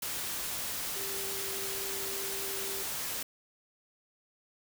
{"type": "tone in noise", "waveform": "sine", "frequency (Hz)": 391.9, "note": "G4", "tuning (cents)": 0, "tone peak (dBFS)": -42, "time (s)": [0.96, 2.83], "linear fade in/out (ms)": 5, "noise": "white", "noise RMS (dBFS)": -36, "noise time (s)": [0.02, 3.23], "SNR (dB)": -9, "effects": []}